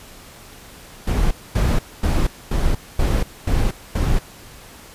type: noise bursts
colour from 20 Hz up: brown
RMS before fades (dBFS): -17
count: 7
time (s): 1.07-4.19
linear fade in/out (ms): 5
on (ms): 240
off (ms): 240
effects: pink hiss -42 dBFS RMS until 4.94 s + resampled to 32000 Hz